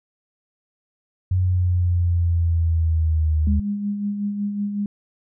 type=linear sweep; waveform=sine; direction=down; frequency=92.5 to 75.9 Hz; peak=-16 dBFS; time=1.31-3.6 s; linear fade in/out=5 ms
type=tone with tremolo; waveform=sine; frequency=204.1 Hz; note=G#3; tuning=30 cents flat; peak=-20 dBFS; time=3.47-4.86 s; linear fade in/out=2 ms; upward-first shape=sine; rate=5.4 Hz; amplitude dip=45%
effects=none